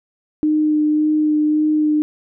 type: tone with vibrato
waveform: sine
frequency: 304.5 Hz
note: D#4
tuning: 37 cents flat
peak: -13 dBFS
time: 0.43-2.02 s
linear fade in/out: 0 ms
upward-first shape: sine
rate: 1.8 Hz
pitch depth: 12 cents each way
effects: none